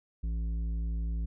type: tone with tanh clipping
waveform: sine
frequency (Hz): 56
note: A1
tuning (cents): +31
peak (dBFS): -31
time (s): 0.23-1.26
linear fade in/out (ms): 10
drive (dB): 9
effects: none